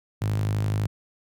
sawtooth tone with high-pass filter, 51.91 Hz, G#1, in tune, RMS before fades -25 dBFS, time 0.21-0.87 s, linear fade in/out 10 ms, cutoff 110 Hz, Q 5, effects none

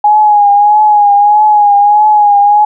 sine tone with vibrato, 830.6 Hz, G#5, in tune, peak -3 dBFS, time 0.04-2.65 s, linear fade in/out 5 ms, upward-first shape triangle, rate 1.6 Hz, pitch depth 50 cents each way, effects none

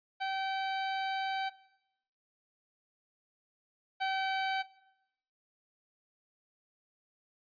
sawtooth tone pair in turn, 771 / 767.9 Hz, G5 / G5, -29 / -36 cents, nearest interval unison, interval 7 cents, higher first, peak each -28 / -26 dBFS, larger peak second, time 0.2-1.5 / 4-4.63 s, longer first, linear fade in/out 20 ms, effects noise-tail reverb RT60 0.8 s tail -18 dB re dry + resampled to 11025 Hz

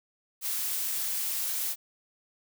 blue noise, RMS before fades -31 dBFS, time 0.41-1.76 s, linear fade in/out 50 ms, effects none

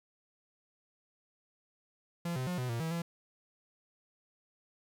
45% pulse tone with pitch steps, 171.2 / 128.6 / 179 / 125.9 / 116.7 / 162.1 / 169.1 Hz, F3 / C3 / F3 / B2 / A#2 / E3 / E3, -34 / -30 / +43 / +34 / +2 / -29 / +44 cents, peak -33 dBFS, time 2.25-3.02 s, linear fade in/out 5 ms, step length 110 ms, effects 12-bit

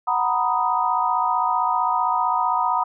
sine chord, B major seventh, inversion second, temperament equal, 740 / 932.3 / 987.8 / 1244.5 Hz, F#5 / A#5 / B5 / D#6, 0 / 0 / 0 / 0 cents, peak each -25 / -23 / -23 / -24 dBFS, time 0.07-2.84 s, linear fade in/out 10 ms, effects none

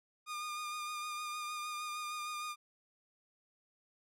sawtooth tone with vibrato, 1216 Hz, D#6, 40 cents flat, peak -35 dBFS, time 0.26-2.56 s, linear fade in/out 50 ms, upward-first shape sine, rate 6.5 Hz, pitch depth 21 cents each way, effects low-pass 12000 Hz 12 dB/octave

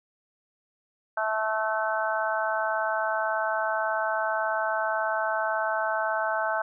harmonic tone, 218.2 Hz, A3, 14 cents flat, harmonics 3 / 4 / 5 / 6 / 7, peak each -29 / -30 / -35 / -33 / -30 dBFS, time 1.17-6.62 s, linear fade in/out 5 ms, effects none

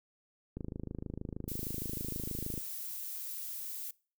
click train, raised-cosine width 3 ms, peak -26 dBFS, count 54, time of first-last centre 0.57-2.578 s, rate 26.4 Hz
violet noise, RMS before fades -41 dBFS, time 1.48-3.91 s, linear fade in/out 5 ms
effects noise-tail reverb RT60 0.4 s tail -24 dB re dry

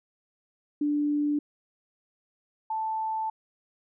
sine tone pair in turn, 293.7 / 880.1 Hz, D4 / A5, 0 / 0 cents, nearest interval octave + perfect fifth, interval 1900 cents, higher second, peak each -23 / -27 dBFS, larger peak first, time 0.81-1.39 / 2.7-3.3 s, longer second, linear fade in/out 5 ms, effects none

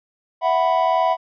triangle chord, E suspended second, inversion none, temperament just, 659.3 / 741.7 / 988.9 Hz, E5 / F#5 / B5, 0 / +4 / +2 cents, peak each -18 dBFS, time 0.41-1.17 s, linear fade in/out 50 ms, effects resampled to 11025 Hz

